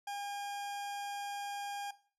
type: tone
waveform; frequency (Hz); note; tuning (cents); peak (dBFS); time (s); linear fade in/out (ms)
40% pulse; 809; G#5; -46; -37; 0.07-1.91; 5
effects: noise-tail reverb RT60 0.4 s tail -17 dB re dry + low-pass 12000 Hz 12 dB/octave